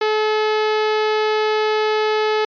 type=tone; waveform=sawtooth; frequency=430 Hz; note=A4; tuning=40 cents flat; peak=-12 dBFS; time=0.01-2.45 s; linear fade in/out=5 ms; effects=resampled to 11025 Hz